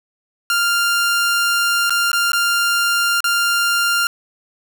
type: tone with dropouts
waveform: sawtooth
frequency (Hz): 1396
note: F6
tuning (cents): -1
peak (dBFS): -11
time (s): 0.5-4.07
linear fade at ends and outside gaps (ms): 1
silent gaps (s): 1.896-1.905 / 2.117-2.131 / 2.319-2.332 / 3.205-3.242
effects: none